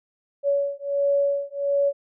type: beating tone pair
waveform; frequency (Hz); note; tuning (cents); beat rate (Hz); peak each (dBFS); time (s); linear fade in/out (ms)
sine; 563 / 564.4; C#5 / C#5; +27 / +31; 1.4; -23; 0.43-1.93; 50
effects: none